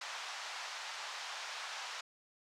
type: band-pass noise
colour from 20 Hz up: pink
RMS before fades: -44 dBFS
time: 0.01-2.01 s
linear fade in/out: 5 ms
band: 790 to 6300 Hz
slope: 24 dB/octave
effects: none